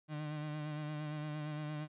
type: tone with vibrato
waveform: 35% pulse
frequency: 151.2 Hz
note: D#3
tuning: 49 cents flat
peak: -37 dBFS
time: 0.08-1.88 s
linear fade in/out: 50 ms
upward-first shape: sine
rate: 8.7 Hz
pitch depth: 33 cents each way
effects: resampled to 8000 Hz